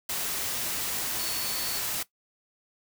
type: tone in noise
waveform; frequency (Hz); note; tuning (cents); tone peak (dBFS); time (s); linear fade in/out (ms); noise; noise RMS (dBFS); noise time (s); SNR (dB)
sine; 4435; C#8; 0; -35; 1.19-1.79; 5; white; -31; 0.09-2.03; -7
effects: noise-tail reverb RT60 0.1 s tail -17 dB re dry